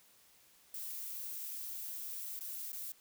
violet noise with dropouts, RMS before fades -43 dBFS, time 0.74-2.92 s, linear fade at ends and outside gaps 2 ms, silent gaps 2.392-2.408 / 2.72-2.729 s, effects white hiss -65 dBFS RMS until 3 s

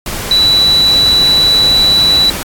sine tone in noise, 3951 Hz, B7, in tune, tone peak -6 dBFS, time 0.31-2.3 s, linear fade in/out 2 ms, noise pink, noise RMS -20 dBFS, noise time 0.06-2.43 s, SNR +11 dB, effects AAC 64 kbps

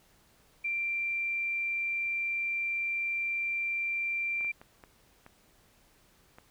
sine tone, 2361 Hz, D7, 9 cents sharp, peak -29 dBFS, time 0.64-4.52 s, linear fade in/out 10 ms
clicks, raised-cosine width 0.5 ms, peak -34 dBFS, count 6, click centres 4.409 / 4.447 / 4.615 / 4.838 / 5.264 / 6.385 s
effects pink hiss -64 dBFS RMS until 6.5 s

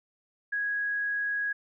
sine tone, 1658 Hz, G#6, 3 cents flat, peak -27 dBFS, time 0.52-1.53 s, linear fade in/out 10 ms, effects none

